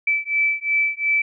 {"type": "beating tone pair", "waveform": "sine", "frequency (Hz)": [2314, 2316.8], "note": ["D7", "D7"], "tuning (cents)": [-26, -24], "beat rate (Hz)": 2.8, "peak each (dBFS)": -21, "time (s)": [0.07, 1.22], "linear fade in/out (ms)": 5, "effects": []}